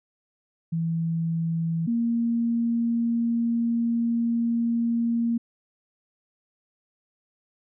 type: tone pair in turn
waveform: sine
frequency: 164.81 / 233.1 Hz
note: E3 / A#3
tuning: 0 / 0 cents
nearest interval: tritone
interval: 600 cents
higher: second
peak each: -23 / -21 dBFS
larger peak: second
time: 0.72-1.87 / 1.87-5.38 s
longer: second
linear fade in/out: 10 ms
effects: none